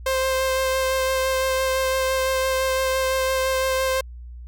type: tone with vibrato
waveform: sawtooth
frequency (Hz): 525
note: C5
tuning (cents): +6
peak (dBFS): -16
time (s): 0.06-4.01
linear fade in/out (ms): 5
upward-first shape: sine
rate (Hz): 5.9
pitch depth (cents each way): 11
effects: added 60 Hz sine -35 dBFS peak until 4.47 s